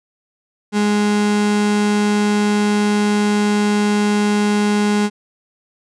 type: tone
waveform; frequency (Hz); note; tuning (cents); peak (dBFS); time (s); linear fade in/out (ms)
35% pulse; 207.7; G#3; 0; -12; 0.72-5.1; 50
effects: resampled to 22050 Hz